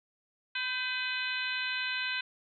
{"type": "harmonic tone with a mistuned harmonic", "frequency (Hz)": 504, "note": "B4", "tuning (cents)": 35, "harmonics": [2, 3, 4, 5, 6, 7, 8], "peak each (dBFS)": [-45, -35, -41, -36, -40, -42, -40], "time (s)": [0.55, 2.21], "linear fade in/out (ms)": 5, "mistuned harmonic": 3, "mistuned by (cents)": 41, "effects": []}